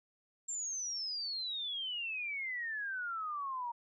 sine exponential sweep, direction down, 7459 to 932.3 Hz, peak -36 dBFS, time 0.48-3.72 s, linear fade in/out 10 ms, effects none

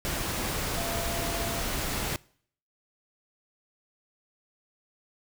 sine tone in noise, 679 Hz, F5, 49 cents flat, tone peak -36 dBFS, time 0.78-1.62 s, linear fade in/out 0 ms, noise pink, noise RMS -31 dBFS, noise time 0.05-2.16 s, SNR -8 dB, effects noise-tail reverb RT60 0.6 s tail -23 dB re dry

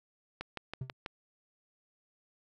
click train, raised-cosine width 0.3 ms, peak -22 dBFS, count 5, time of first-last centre 0.41-1.061 s, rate 6.14 Hz
triangle tone with exponential decay, 129.9 Hz, C3, 12 cents flat, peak -30 dBFS, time 0.81-0.93 s, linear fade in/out 5 ms, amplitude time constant 25 ms
effects none

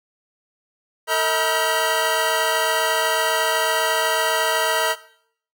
25% pulse tone cluster, 452 / 638 / 964 / 1384 / 1561 Hz, A4 / D#5 / B5 / F6 / G6, +47 / +43 / -42 / -16 / -8 cents, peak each -22 / -19 / -19 / -25 / -22 dBFS, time 1.07-4.96 s, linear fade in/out 50 ms, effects noise-tail reverb RT60 0.6 s tail -17 dB re dry

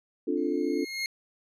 sine chord, D minor seventh, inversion third, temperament equal, 261.6 / 293.7 / 349.2 / 440 Hz, C4 / D4 / F4 / A4, 0 / 0 / 0 / 0 cents, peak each -33 / -29 / -30 / -32 dBFS, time 0.27-0.85 s, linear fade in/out 10 ms
25% pulse tone with exponential growth, 2145 Hz, C7, 42 cents sharp, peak -23 dBFS, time 0.37-1.06 s, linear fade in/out 1 ms, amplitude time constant 150 ms
effects low-pass 10000 Hz 12 dB/octave

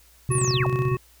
sine tone with tremolo, 129.6 Hz, C3, 16 cents flat, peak -19 dBFS, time 0.29-0.97 s, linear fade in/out 0 ms, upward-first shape square, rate 16 Hz, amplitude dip 70%
harmonic tone, 370 Hz, F#4, in tune, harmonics 1 / 3 / 5 / 7, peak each -26 / -31 / -41 / -38 dBFS, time 0.3-0.97 s, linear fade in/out 10 ms
sine linear sweep, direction down, 10930 to 349.2 Hz, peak -25 dBFS, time 0.31-0.67 s, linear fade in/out 10 ms
effects added 60 Hz sine -56 dBFS peak until 1.2 s + white hiss -56 dBFS RMS until 1.2 s

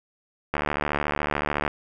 click train, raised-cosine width 0.5 ms, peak -9 dBFS, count 85, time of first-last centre 0.54-1.678 s, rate 73.8 Hz, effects none

